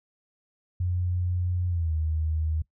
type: tone with pitch glide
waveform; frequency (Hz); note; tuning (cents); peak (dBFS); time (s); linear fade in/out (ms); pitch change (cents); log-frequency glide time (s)
sine; 89.4 to 78.73; F2 to D#2; +41 to +21; -24; 0.8-2.62; 5; -220; 1.68-1.93
effects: noise-tail reverb RT60 0.1 s tail -20 dB re dry